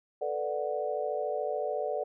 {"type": "chord", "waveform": "sine", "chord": "B minor seventh", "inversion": "third", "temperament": "equal with one note detuned", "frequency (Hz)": [440, 493.9, 587.3, 737], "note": ["A4", "B4", "D5", "F#5"], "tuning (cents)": [0, 0, 0, -7], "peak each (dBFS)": [-35, -36, -33, -36], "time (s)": [0.21, 2.04], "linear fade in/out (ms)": 10, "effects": []}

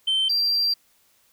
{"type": "tone pair in turn", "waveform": "sine", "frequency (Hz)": [3100, 4722], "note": ["G7", "D8"], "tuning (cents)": [-20, 9], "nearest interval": "perfect fifth", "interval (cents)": 729, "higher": "second", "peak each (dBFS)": -17, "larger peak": "neither", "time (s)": [[0.07, 0.29], [0.29, 0.74]], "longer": "second", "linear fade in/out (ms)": 10, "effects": ["tanh soft clip ceiling -17 dBFS", "white hiss -62 dBFS RMS until 1.32 s"]}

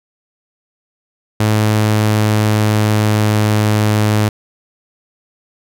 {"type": "tone with pitch glide", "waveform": "sawtooth", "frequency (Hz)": [107.4, 106.41], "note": ["A2", "G#2"], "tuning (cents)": [-41, 43], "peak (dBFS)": -7, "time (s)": [1.4, 4.29], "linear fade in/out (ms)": 5, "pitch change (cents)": -16, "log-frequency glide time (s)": [1.61, 3.52], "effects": []}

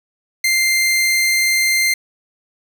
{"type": "tone", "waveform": "sawtooth", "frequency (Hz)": 2093, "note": "C7", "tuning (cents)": 0, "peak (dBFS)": -10, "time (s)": [0.44, 1.94], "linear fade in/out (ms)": 5, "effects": ["8-bit"]}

